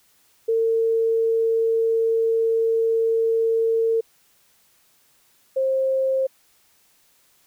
sine tone pair in turn, 453 / 530.3 Hz, A#4 / C5, -50 / +23 cents, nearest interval minor third, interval 273 cents, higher second, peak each -17 / -18 dBFS, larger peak first, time 0.48-4.01 / 5.56-6.27 s, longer first, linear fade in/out 10 ms, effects white hiss -60 dBFS RMS until 7.46 s

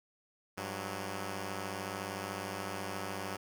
5% pulse tone pair together, 99.4 / 185 Hz, G2 / F#3, +25 / 0 cents, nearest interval major seventh, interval 1075 cents, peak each -28 / -30 dBFS, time 0.57-3.37 s, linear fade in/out 10 ms, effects none

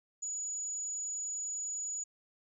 sine tone, 6890 Hz, A8, 37 cents flat, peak -35 dBFS, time 0.22-2.04 s, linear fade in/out 10 ms, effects none

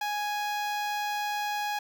sawtooth tone with notch filter, 830.6 Hz, G#5, in tune, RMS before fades -31 dBFS, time 0.01-1.79 s, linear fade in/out 5 ms, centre 9400 Hz, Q 1, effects 9-bit

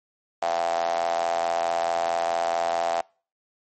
sawtooth tone with high-pass filter, 84.6 Hz, E2, 45 cents sharp, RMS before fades -25 dBFS, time 0.42-3.01 s, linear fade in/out 0 ms, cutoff 710 Hz, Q 10, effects noise-tail reverb RT60 0.4 s tail -26 dB re dry + MP3 32 kbps

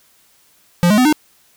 square tone with pitch steps, 174.61 / 210.1 / 252.7 / 304 Hz, F3 / G#3 / B3 / D#4, 0 / +20 / +40 / -40 cents, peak -10 dBFS, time 0.83-1.126 s, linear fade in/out 0 ms, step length 74 ms, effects white hiss -54 dBFS RMS until 1.56 s

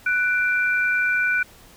sine tone pair together, 1485 / 2357 Hz, F#6 / D7, +6 / +6 cents, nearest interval minor sixth, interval 800 cents, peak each -19 / -24 dBFS, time 0.06-1.43 s, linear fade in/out 5 ms, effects pink hiss -49 dBFS RMS until 1.76 s

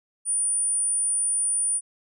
sine tone, 9397 Hz, D9, in tune, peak -20 dBFS, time 0.25-1.81 s, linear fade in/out 50 ms, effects tanh soft clip ceiling -18 dBFS

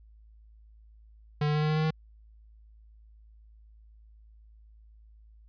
square tone with pitch steps, 148.8 / 150.18 / 151.58 / 152.98 / 154.4 / 155.84 / 157.28 Hz, D3 / D3 / D#3 / D#3 / D#3 / D#3 / D#3, +23 / +39 / -45 / -29 / -13 / +3 / +19 cents, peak -25 dBFS, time 1.41-1.907 s, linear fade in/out 5 ms, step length 71 ms, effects added 54 Hz sine -52 dBFS peak until 5.48 s + resampled to 11025 Hz

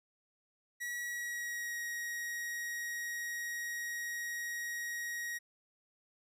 45% pulse tone with pitch glide, 1925 to 1891.9 Hz, B6 to A#6, -45 to +25 cents, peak -37 dBFS, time 0.8-5.39 s, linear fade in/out 20 ms, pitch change -30 cents, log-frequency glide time 0.97-1.8 s, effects none

